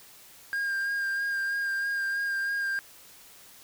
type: tone with vibrato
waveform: triangle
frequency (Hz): 1607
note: G6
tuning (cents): +43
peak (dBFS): -25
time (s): 0.53-2.79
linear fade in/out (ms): 0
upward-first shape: sine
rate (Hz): 3.1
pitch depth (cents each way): 20
effects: white hiss -52 dBFS RMS until 3.63 s